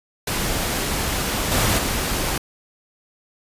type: noise with level steps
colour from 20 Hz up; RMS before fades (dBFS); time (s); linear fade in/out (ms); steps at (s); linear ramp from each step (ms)
pink; -23 / -19 / -23; 0.27-2.38; 5; 1.51 / 1.78; 10
effects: resampled to 32000 Hz